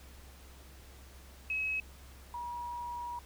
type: tone pair in turn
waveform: sine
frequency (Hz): 2562 / 959.7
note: E7 / B5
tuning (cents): -50 / -50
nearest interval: octave + perfect fourth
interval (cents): 1700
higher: first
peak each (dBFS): -31 / -37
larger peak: first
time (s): 1.5-1.8 / 2.34-3.19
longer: second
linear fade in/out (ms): 2
effects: added 66 Hz sine -52 dBFS peak until 3.25 s + pink hiss -57 dBFS RMS until 3.25 s